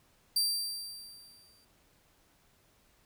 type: tone with exponential decay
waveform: sawtooth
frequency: 4699 Hz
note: D8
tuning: in tune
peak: -22 dBFS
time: 0.36-1.65 s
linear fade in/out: 5 ms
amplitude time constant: 280 ms
effects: pink hiss -67 dBFS RMS until 3.05 s